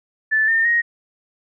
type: tone with pitch steps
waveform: sine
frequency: 1752 / 1812.7 / 1875.6 Hz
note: A6 / A#6 / A#6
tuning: -8 / -49 / +10 cents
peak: -14 dBFS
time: 0.31-0.82 s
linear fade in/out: 20 ms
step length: 170 ms
effects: none